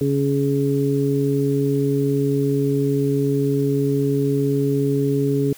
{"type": "harmonic tone", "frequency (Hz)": 139.8, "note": "C#3", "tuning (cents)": 15, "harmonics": [1, 2, 3], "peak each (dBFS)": [-21, -21, -21], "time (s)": [0.01, 5.53], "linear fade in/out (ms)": 2, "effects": ["white hiss -45 dBFS RMS until 5.57 s"]}